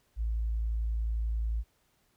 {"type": "tone", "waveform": "sine", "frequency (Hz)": 55.6, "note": "A1", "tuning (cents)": 19, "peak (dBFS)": -27, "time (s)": [0.16, 1.64], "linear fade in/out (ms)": 50, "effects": ["tanh soft clip ceiling -23 dBFS", "pink hiss -71 dBFS RMS until 2.16 s"]}